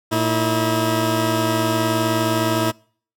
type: tone pair together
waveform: 15% pulse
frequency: 113.88 / 322.1 Hz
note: A#2 / E4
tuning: -40 / -40 cents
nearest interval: octave + tritone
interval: 1800 cents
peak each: -15 / -13 dBFS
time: 0.11-2.72 s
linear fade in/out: 20 ms
effects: noise-tail reverb RT60 0.5 s tail -25 dB re dry

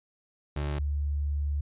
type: tone pair in turn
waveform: 30% pulse / sine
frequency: 73 / 72.37 Hz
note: D2 / D2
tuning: -10 / -25 cents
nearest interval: unison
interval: 15 cents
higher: first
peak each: -26 dBFS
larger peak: neither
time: 0.56-0.79 / 0.79-1.61 s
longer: second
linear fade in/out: 5 ms
effects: resampled to 8000 Hz

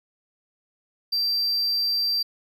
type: tone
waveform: triangle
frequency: 4700 Hz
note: D8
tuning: 1 cent sharp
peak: -20 dBFS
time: 1.12-2.23 s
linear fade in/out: 10 ms
effects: none

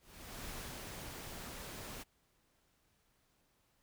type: noise with ADSR envelope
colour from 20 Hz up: pink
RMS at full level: -45 dBFS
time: 0-2.04 s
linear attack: 490 ms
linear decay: 340 ms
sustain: -2 dB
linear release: 22 ms
effects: pink hiss -75 dBFS RMS until 3.82 s

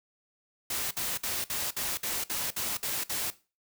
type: noise bursts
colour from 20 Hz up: white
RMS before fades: -32 dBFS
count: 10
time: 0.7-3.304 s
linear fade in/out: 5 ms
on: 210 ms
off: 56 ms
effects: noise-tail reverb RT60 0.3 s tail -17 dB re dry

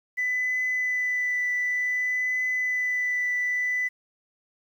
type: tone with vibrato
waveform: sine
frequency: 1995 Hz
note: B6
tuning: 17 cents sharp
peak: -22 dBFS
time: 0.17-3.89 s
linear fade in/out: 20 ms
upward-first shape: triangle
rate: 0.55 Hz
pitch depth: 14 cents each way
effects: tanh soft clip ceiling -20 dBFS + 9-bit

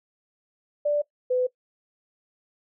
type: tone pair in turn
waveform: sine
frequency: 587.3 / 503.4 Hz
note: D5 / B4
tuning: 0 / +33 cents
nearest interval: minor third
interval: 267 cents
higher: first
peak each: -20 dBFS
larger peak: neither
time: 0.85-1.02 / 1.3-1.47 s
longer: neither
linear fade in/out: 10 ms
effects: noise-tail reverb RT60 0.1 s tail -20 dB re dry

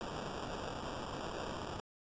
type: noise with sample-and-hold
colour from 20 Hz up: violet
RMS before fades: -42 dBFS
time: 0.01-1.8 s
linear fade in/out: 0 ms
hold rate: 2100 Hz
effects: resampled to 16000 Hz

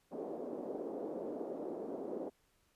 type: band-pass noise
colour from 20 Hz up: white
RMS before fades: -42 dBFS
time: 0.11-2.3 s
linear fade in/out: 20 ms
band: 250 to 540 Hz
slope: 24 dB/octave
effects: pink hiss -74 dBFS RMS until 2.75 s + resampled to 32000 Hz

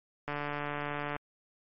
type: click train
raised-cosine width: 0.5 ms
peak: -20 dBFS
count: 130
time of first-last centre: 0.28-1.164 s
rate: 146 Hz
effects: MP3 32 kbps

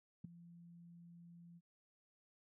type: tone with ADSR envelope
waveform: sine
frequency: 171.2 Hz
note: F3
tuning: 34 cents flat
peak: -40 dBFS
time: 0.24-1.61 s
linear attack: 7 ms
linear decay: 7 ms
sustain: -16 dB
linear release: 42 ms
effects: none

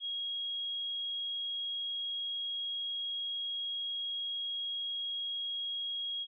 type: tone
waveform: sine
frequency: 3289 Hz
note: G#7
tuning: 18 cents flat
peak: -34 dBFS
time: 0-6.27 s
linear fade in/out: 50 ms
effects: none

